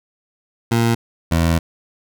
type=tone pair in turn; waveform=20% pulse; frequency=116.2 / 82.95 Hz; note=A#2 / E2; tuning=-5 / +11 cents; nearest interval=tritone; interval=584 cents; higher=first; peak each=-9 dBFS; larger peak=neither; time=0.71-0.95 / 1.31-1.59 s; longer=second; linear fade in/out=10 ms; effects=none